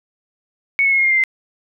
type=tone with pitch steps; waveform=sine; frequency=2217 / 2193 / 2169 / 2145 / 2122 / 2099 / 2076 Hz; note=C#7 / C#7 / C#7 / C7 / C7 / C7 / C7; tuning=0 / -19 / -38 / +42 / +24 / +5 / -14 cents; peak=-12 dBFS; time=0.79-1.238 s; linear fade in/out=0 ms; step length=64 ms; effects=none